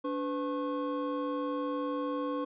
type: tone cluster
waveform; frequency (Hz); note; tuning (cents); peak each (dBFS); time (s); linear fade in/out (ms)
triangle; 289.2 / 502 / 1088; D4 / B4 / C#6; -27 / +28 / -33; -32 / -33 / -36; 0.04-2.45; 10
effects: resampled to 11025 Hz